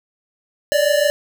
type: tone pair together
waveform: square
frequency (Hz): 575 / 601.4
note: D5 / D5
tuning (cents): -37 / +41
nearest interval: minor second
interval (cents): 78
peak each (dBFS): -17 / -18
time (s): 0.72-1.1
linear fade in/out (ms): 0
effects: none